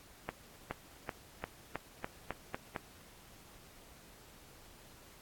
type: accelerating click train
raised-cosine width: 0.5 ms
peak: -21 dBFS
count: 9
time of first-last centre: 0.29-2.762 s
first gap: 420 ms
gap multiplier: 0.91
effects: pink hiss -58 dBFS RMS until 5.21 s + AAC 64 kbps